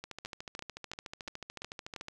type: two click trains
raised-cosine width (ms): 0.2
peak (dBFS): -24 / -23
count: 29 / 6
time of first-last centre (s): 0.04-2.084 / 0.25-1.962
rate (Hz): 13.7 / 2.92
effects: none